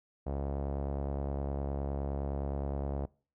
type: tone with low-pass filter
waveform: sawtooth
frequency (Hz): 69.7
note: C#2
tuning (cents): +10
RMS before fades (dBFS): -35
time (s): 0.26-3.06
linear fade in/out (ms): 10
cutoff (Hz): 670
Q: 2
effects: noise-tail reverb RT60 0.4 s tail -23 dB re dry